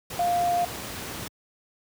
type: tone in noise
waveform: sine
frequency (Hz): 701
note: F5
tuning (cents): +6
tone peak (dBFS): -21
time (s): 0.19-0.65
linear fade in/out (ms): 5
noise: pink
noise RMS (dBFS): -35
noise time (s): 0.1-1.28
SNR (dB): +11
effects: high-pass 80 Hz 12 dB/octave